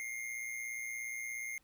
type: tone with amplitude modulation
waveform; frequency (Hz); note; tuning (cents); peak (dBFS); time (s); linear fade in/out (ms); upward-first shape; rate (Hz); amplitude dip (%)
square; 2124; C7; +25; -37; 0-1.58; 0; sine; 117; 55
effects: pink hiss -72 dBFS RMS until 1.63 s